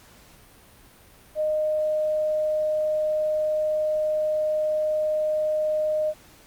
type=tone; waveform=sine; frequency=615 Hz; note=D#5; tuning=20 cents flat; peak=-21 dBFS; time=1.35-6.14 s; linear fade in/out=50 ms; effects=pink hiss -52 dBFS RMS until 6.46 s + Opus 48 kbps